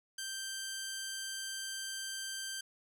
10% pulse tone, 1568 Hz, G6, in tune, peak -30 dBFS, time 0.18-2.61 s, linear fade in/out 5 ms, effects none

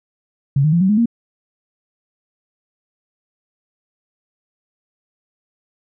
sine tone with pitch steps, 138.59 / 153.78 / 170.62 / 189.32 / 210.1 / 233.1 Hz, C#3 / D#3 / F3 / F#3 / G#3 / A#3, 0 / -20 / -40 / +40 / +20 / 0 cents, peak -11 dBFS, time 0.56-1.058 s, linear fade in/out 5 ms, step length 83 ms, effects none

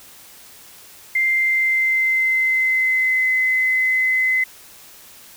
sine tone with pitch glide, 2093 to 2040 Hz, C7 to C7, 0 to -44 cents, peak -15 dBFS, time 1.15-4.44 s, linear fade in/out 5 ms, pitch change -44 cents, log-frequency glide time 1.3-3.29 s, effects white hiss -44 dBFS RMS until 5.36 s

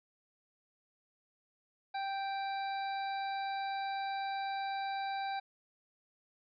harmonic tone, 784 Hz, G5, in tune, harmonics 1 / 2 / 3 / 5 / 6, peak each -35 / -45 / -48 / -48 / -55 dBFS, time 1.94-5.4 s, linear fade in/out 10 ms, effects none

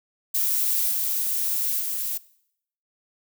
violet noise with level steps, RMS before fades -23 / -25 / -28 dBFS, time 0.34-2.18 s, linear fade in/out 10 ms, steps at 0.9 / 1.79 s, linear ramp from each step 20 ms, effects noise-tail reverb RT60 0.7 s tail -20 dB re dry

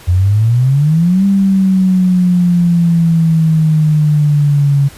sine exponential two-way sweep, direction up then down, 85.8 to 197.9 to 139.3 Hz, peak -7 dBFS, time 0.07-4.89 s, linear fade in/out 20 ms, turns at 1.25 s, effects pink hiss -37 dBFS RMS until 4.97 s + resampled to 32000 Hz

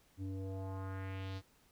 square tone with low-pass filter sweep, 95.7 Hz, G2, 41 cents flat, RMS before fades -42 dBFS, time 0.17-1.42 s, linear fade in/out 50 ms, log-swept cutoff 250 to 4800 Hz, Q 2.2, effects pink hiss -69 dBFS RMS until 1.71 s

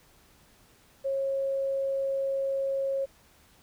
sine tone, 544 Hz, C#5, 33 cents flat, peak -26 dBFS, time 1.04-3.06 s, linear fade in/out 20 ms, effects pink hiss -60 dBFS RMS until 3.62 s

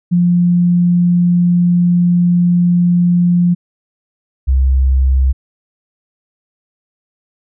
sine tone pair in turn, 175.4 / 65.85 Hz, F3 / C2, +8 / +12 cents, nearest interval octave + perfect fourth, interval 1696 cents, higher first, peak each -8 dBFS, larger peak neither, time 0.11-3.55 / 4.47-5.33 s, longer first, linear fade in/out 20 ms, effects none

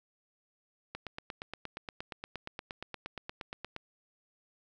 click train, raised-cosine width 0.3 ms, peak -23 dBFS, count 25, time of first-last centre 0.95-3.764 s, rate 8.53 Hz, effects none

